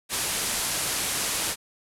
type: low-pass noise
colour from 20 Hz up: white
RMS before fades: -28 dBFS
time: 0.09-1.56 s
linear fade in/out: 50 ms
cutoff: 12000 Hz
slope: 48 dB/octave
effects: none